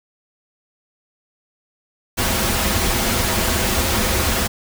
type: noise with comb filter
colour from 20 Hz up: pink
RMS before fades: -19 dBFS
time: 2.17-4.48 s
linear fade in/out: 20 ms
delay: 6.8 ms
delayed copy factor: -0.65
effects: none